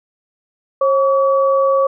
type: tone pair together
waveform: sine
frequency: 541 / 1137.8 Hz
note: C#5 / C#6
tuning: -42 / +45 cents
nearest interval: octave + minor second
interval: 1287 cents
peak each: -12 / -17 dBFS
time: 0.81-1.87 s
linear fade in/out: 5 ms
effects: none